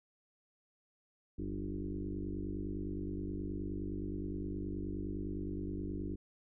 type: tone with frequency modulation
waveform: sine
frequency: 183 Hz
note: F#3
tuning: 19 cents flat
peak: -36 dBFS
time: 1.38-6.16 s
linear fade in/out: 10 ms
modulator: 49.6 Hz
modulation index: 3.6
effects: none